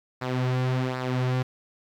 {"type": "tone with flanger", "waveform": "sawtooth", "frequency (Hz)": 127.7, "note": "C3", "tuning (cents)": -42, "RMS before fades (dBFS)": -26, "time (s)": [0.21, 1.43], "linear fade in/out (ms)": 10, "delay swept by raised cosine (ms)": [0.31, 4.71], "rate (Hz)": 1.3, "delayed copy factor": -0.6, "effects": ["low-pass 4000 Hz 12 dB/octave", "9-bit"]}